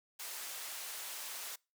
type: band-pass noise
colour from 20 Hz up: white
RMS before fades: -44 dBFS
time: 0.19-1.56 s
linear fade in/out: 10 ms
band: 590 to 16000 Hz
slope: 12 dB/octave
effects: noise-tail reverb RT60 0.3 s tail -26 dB re dry